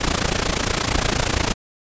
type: noise with amplitude modulation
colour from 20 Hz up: pink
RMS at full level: -17 dBFS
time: 0-1.54 s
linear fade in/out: 20 ms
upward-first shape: sine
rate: 28.6 Hz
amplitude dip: 85%
effects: resampled to 16000 Hz